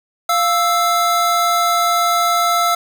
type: tone pair together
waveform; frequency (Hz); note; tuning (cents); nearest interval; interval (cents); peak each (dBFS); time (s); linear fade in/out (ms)
square; 698.5 / 1318.6; F5 / E6; 0 / 0; major seventh; 1100; -18 / -16; 0.29-2.75; 5
effects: none